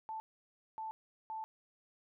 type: tone bursts at uneven times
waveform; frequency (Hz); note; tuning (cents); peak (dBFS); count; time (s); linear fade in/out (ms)
sine; 880; A5; 0; -39; 3; 0.09-0.2 / 0.78-0.91 / 1.3-1.44; 0
effects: none